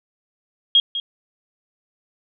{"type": "tone with echo", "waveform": "sine", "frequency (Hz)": 3264, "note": "G#7", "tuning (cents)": -31, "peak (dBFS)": -10, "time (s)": [0.75, 0.8], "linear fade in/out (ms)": 2, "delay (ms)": 200, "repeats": 1, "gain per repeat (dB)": -12, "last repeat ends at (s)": 1, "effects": []}